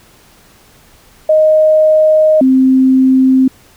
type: tone pair in turn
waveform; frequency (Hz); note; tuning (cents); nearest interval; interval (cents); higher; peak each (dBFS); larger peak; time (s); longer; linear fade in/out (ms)
sine; 622.3 / 261.6; D#5 / C4; 0 / 0; octave + minor third; 1500; first; -5; neither; 1.29-2.41 / 2.41-3.48; first; 5
effects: pink hiss -45 dBFS RMS until 3.76 s